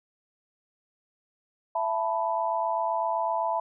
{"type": "chord", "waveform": "sine", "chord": "E suspended fourth", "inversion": "none", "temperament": "equal with one note detuned", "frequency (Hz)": [667.3, 880, 987.8], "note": ["E5", "A5", "B5"], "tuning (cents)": [21, 0, 0], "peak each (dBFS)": -29, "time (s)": [1.75, 3.6], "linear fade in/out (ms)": 5, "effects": []}